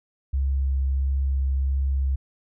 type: tone with vibrato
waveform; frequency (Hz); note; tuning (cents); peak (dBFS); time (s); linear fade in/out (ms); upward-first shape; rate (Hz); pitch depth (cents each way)
sine; 67.5; C#2; -45; -20; 0.33-2.16; 10; sine; 1.5; 10
effects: none

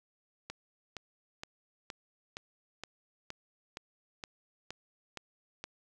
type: click train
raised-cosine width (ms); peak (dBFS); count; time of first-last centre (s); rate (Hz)
0.2; -23; 12; 0.5-5.64; 2.14
effects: none

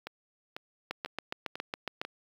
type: two click trains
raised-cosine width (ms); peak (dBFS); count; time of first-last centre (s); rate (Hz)
0.3; -22 / -17; 5 / 9; 0.07-2.05 / 0.91-2.015; 2.02 / 7.24
effects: high-pass 200 Hz 12 dB/octave + 8-bit

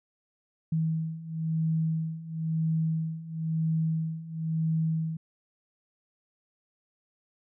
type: beating tone pair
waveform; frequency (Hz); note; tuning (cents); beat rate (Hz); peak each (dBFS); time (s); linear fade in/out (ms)
sine; 160 / 160.99; D#3 / E3; +49 / -41; 0.99; -31 / -28; 0.72-5.17; 5
effects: none

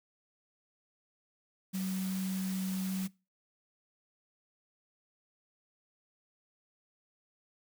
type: tone in noise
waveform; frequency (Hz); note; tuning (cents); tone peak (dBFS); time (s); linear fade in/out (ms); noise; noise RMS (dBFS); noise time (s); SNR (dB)
sine; 189; F#3; +37; -32; 1.73-3.08; 20; white; -45; 1.73-3.08; +10
effects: noise-tail reverb RT60 0.3 s tail -23 dB re dry

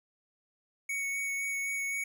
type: tone with vibrato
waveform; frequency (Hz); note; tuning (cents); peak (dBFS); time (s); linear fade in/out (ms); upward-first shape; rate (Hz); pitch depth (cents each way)
square; 2226; C#7; +7; -32; 0.89-2.04; 5; sine; 3.9; 10
effects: none

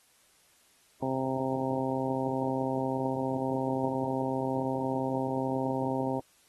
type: harmonic tone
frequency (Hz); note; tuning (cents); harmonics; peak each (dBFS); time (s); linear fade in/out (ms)
132; C3; +16; 1 / 2 / 3 / 4 / 5 / 6 / 7; -37 / -32 / -36 / -35 / -38 / -38 / -37; 1.02-6.2; 5
effects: white hiss -64 dBFS RMS until 6.48 s + AAC 32 kbps

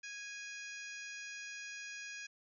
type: harmonic tone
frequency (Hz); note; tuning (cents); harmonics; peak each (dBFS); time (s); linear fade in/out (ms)
827; G#5; -8; 2 / 3 / 4 / 5 / 6 / 7 / 8; -48 / -48 / -58 / -60 / -55 / -56 / -54; 0.03-2.27; 10
effects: none

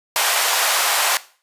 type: high-pass noise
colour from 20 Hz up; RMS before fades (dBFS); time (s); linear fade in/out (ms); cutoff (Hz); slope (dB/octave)
pink; -18; 0.16-1.17; 0; 680; 24
effects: noise-tail reverb RT60 0.4 s tail -17 dB re dry + resampled to 32000 Hz

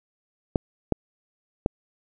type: clicks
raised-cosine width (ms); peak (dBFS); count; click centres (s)
2; -7; 3; 0.558 / 0.923 / 1.661
effects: none

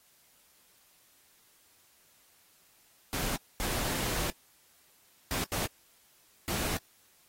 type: noise bursts at uneven times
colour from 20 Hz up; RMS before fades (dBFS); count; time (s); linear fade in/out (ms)
pink; -33; 5; 3.13-3.36 / 3.6-4.3 / 5.31-5.44 / 5.52-5.66 / 6.48-6.77; 0
effects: white hiss -64 dBFS RMS until 7.28 s + AAC 48 kbps

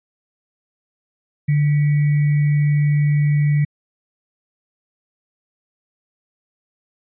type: tone with sample-and-hold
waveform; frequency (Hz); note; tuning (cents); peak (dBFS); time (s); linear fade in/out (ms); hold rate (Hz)
sine; 146.83; D3; 0; -13; 1.48-3.65; 10; 2100
effects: resampled to 8000 Hz

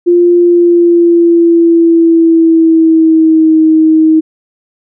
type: tone with pitch glide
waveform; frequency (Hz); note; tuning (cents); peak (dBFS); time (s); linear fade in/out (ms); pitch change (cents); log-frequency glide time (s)
sine; 349.2 to 316.5; F4 to D#4; 0 to +30; -3; 0.06-4.21; 20; -170; 0.37-3.59
effects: none

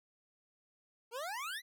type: exponential sweep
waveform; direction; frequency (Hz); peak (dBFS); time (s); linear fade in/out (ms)
25% pulse; up; 440.7 to 2058; -35; 1.11-1.62; 50
effects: none

